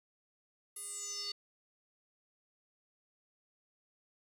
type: tone with band-pass filter sweep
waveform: square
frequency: 407.4 Hz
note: G#4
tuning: 33 cents flat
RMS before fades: -42 dBFS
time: 0.76-1.32 s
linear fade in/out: 5 ms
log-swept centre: 11000 to 4300 Hz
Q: 8.5
effects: none